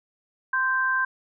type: tone pair together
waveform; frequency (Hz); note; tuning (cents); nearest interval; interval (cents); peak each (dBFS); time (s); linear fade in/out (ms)
sine; 1038.6 / 1568; C6 / G6; -13 / 0; perfect fifth; 713; -26 / -22; 0.53-1.05; 5
effects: none